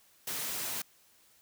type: high-pass noise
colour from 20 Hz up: white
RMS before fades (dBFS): -36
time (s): 0.27-0.82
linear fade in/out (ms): 5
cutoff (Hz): 110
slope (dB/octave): 12
effects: white hiss -64 dBFS RMS until 1.41 s